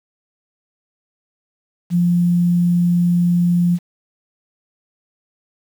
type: tone with quantisation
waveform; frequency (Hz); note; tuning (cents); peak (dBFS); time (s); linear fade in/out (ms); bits
sine; 174.61; F3; 0; -12; 1.9-3.79; 50; 7
effects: none